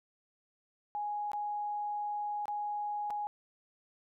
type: tone with dropouts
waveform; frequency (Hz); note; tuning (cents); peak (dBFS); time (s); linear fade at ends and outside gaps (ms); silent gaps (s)
sine; 830.6; G#5; 0; -33; 0.95-3.27; 0; 1.317-1.333 / 2.456-2.481 / 3.102-3.106
effects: none